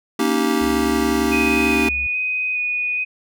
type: chord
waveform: square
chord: Eb dominant seventh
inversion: second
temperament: just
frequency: 233.3 / 280 / 311.1 / 388.9 Hz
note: Bb3 / Db4 / Eb4 / G4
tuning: +2 / +18 / 0 / -14 cents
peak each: -23 dBFS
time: 0.19-1.89 s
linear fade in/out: 5 ms
type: tone with pitch glide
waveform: triangle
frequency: 69.3 to 70.88 Hz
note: C#2 to C#2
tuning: 0 to +39 cents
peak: -28 dBFS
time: 0.61-2.07 s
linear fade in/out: 5 ms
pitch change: +39 cents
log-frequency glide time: 1-1.75 s
type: tone with vibrato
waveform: sine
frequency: 2489 Hz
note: D#7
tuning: in tune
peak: -19 dBFS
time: 1.31-3.05 s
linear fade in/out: 20 ms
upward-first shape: square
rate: 1.2 Hz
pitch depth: 10 cents each way
effects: none